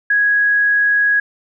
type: tone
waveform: sine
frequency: 1661.2 Hz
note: G#6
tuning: in tune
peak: -11 dBFS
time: 0.1-1.2 s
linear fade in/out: 5 ms
effects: none